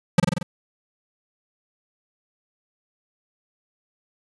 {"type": "tone with echo", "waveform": "square", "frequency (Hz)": 176.5, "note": "F3", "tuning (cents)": 19, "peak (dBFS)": -11, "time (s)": [0.18, 0.2], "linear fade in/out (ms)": 5, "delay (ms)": 46, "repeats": 5, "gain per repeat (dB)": -3, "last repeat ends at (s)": 0.43, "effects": ["resampled to 24000 Hz", "8-bit"]}